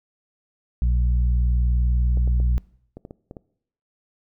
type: harmonic tone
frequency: 60.2 Hz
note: B1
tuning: 44 cents flat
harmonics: 1 / 2 / 3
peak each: -17 / -29 / -34 dBFS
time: 0.82-2.58 s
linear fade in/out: 0 ms
type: clicks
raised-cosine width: 2 ms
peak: -24 dBFS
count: 8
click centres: 2.173 / 2.276 / 2.401 / 2.97 / 3.051 / 3.109 / 3.311 / 3.368 s
effects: noise-tail reverb RT60 0.7 s tail -22 dB re dry